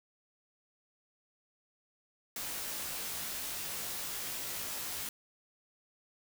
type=noise with comb filter; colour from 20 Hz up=white; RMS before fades=-39 dBFS; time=2.36-5.09 s; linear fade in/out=2 ms; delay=17 ms; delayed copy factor=-0.85; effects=none